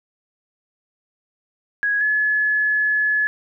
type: tone pair in turn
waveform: sine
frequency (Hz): 1661.2 / 1707.9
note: G#6 / G#6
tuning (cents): 0 / +48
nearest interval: unison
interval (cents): 48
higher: second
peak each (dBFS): -17 / -16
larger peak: second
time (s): 1.83-2.01 / 2.01-3.27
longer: second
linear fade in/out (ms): 0
effects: none